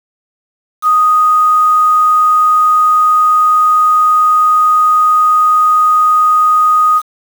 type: tone with quantisation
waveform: sine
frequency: 1244.5 Hz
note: D#6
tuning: in tune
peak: -6 dBFS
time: 0.82-7.02 s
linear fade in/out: 50 ms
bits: 5
effects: none